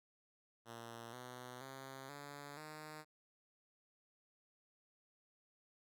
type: tone with pitch steps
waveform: 5% pulse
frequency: 116.54 / 124.9 / 133.87 / 143.48 / 153.78 Hz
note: A#2 / B2 / C3 / D3 / D#3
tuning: 0 / +20 / +40 / -40 / -20 cents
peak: -38 dBFS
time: 0.65-3.05 s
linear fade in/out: 50 ms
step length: 480 ms
effects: none